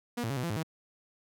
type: tone with pitch steps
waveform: sawtooth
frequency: 240.3 / 113.4 / 138.5 / 124.8 / 170 / 105.5 / 160 Hz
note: B3 / A#2 / C#3 / B2 / F3 / G#2 / D#3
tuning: -47 / -47 / -1 / +19 / -46 / +28 / +49 cents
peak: -27 dBFS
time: 0.17-0.632 s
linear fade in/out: 10 ms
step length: 66 ms
effects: none